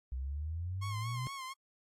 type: exponential sweep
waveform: sine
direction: up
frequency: 62.3 to 130 Hz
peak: -35 dBFS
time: 0.12-1.27 s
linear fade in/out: 0 ms
type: tone with vibrato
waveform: sawtooth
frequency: 1071 Hz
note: C6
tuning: 40 cents sharp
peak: -37 dBFS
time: 0.81-1.54 s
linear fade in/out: 20 ms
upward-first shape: sine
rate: 4.3 Hz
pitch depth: 65 cents each way
effects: low-pass 11000 Hz 12 dB/octave + AAC 64 kbps